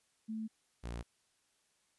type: tone pair in turn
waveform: sine / sawtooth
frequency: 220 / 58.64 Hz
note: A3 / A#1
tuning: 0 / +11 cents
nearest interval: octave + major seventh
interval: 2289 cents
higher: first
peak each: -37 / -36 dBFS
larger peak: second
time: 0.28-0.48 / 0.83-1.03 s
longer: neither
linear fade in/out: 20 ms
effects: white hiss -75 dBFS RMS until 1.98 s + resampled to 24000 Hz